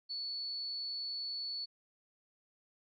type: tone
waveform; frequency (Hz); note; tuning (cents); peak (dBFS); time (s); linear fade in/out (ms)
sine; 4435; C#8; 0; -37; 0.09-1.66; 20
effects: none